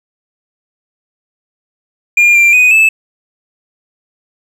triangle tone with pitch steps, 2409 / 2372 / 2491 / 2621 Hz, D7 / D7 / D#7 / E7, +43 / +17 / +1 / -11 cents, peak -3 dBFS, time 2.17-2.89 s, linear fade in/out 5 ms, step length 180 ms, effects none

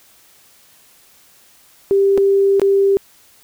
sine tone with dropouts, 394.3 Hz, G4, 10 cents sharp, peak -10 dBFS, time 1.91-2.97 s, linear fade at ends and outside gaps 0 ms, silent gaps 2.176-2.18 / 2.597-2.617 s, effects white hiss -50 dBFS RMS until 3.43 s

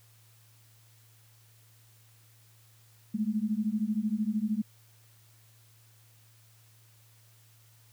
sine beating tone pair, 207.7 / 220.7 Hz, G#3 / A3, 0 / +5 cents, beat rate 13 Hz, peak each -30 dBFS, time 3.14-4.62 s, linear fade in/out 10 ms, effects added 112 Hz sine -59 dBFS peak until 7.92 s + white hiss -63 dBFS RMS until 7.92 s

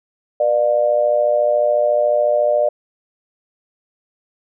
sine tone with amplitude modulation, 598 Hz, D5, 31 cents sharp, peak -9 dBFS, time 0.4-2.69 s, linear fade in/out 5 ms, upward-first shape sine, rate 114 Hz, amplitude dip 80%, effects none

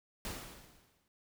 pink noise with exponential decay, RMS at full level -39 dBFS, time 0.25-1.08 s, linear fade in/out 1 ms, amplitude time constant 180 ms, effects none

